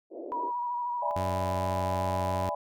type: band-pass noise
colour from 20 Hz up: pink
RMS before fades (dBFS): -40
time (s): 0.1-0.52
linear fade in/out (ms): 50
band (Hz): 300 to 640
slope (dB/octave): 48
type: tone with vibrato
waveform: sine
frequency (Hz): 968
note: B5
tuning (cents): -35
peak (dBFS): -29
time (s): 0.32-1.11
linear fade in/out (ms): 0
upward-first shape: square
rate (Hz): 13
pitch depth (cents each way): 25
type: chord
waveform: sine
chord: E dominant seventh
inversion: third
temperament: equal with one note detuned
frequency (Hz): 587.3 / 659.3 / 830.6 / 994.6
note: D5 / E5 / G#5 / B5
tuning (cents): 0 / 0 / 0 / +12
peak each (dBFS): -34 / -36 / -34 / -34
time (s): 1.02-2.55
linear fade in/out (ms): 5
type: tone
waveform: sawtooth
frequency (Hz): 92.2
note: F#2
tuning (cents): -6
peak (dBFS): -27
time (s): 1.16-2.49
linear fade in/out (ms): 0
effects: none